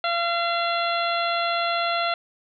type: harmonic tone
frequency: 684 Hz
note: F5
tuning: 36 cents flat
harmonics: 1 / 2 / 3 / 4 / 5 / 6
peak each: -25 / -26 / -32 / -32 / -32 / -33 dBFS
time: 0.04-2.14 s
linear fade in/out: 2 ms
effects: none